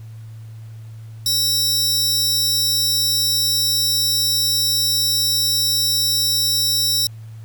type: tone cluster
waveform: sawtooth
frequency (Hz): 3851 / 5270 / 5550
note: B7 / E8 / F8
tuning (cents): -44 / -1 / -12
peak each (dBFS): -18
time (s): 1.26-7.07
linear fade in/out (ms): 2
effects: added 111 Hz sine -33 dBFS peak until 7.44 s + pink hiss -54 dBFS RMS until 7.44 s